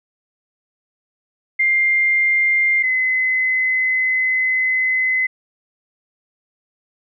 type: tone pair in turn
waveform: sine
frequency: 2100 / 2036 Hz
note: C7 / C7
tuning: +6 / -48 cents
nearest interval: minor second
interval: 54 cents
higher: first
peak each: -13 / -15 dBFS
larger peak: first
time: 1.59-2.83 / 2.83-5.27 s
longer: second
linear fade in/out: 10 ms
effects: none